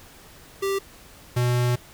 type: tone pair in turn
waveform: square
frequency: 392 / 122.62 Hz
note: G4 / B2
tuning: 0 / -12 cents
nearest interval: octave + minor sixth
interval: 2012 cents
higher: first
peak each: -23 / -20 dBFS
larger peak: second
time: 0.62-0.79 / 1.36-1.76 s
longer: second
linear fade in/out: 10 ms
effects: pink hiss -48 dBFS RMS until 1.93 s